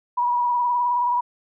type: tone with vibrato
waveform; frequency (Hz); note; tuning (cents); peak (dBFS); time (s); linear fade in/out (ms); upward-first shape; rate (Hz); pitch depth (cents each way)
sine; 971; B5; -30; -18; 0.17-1.21; 10; sine; 19; 38
effects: none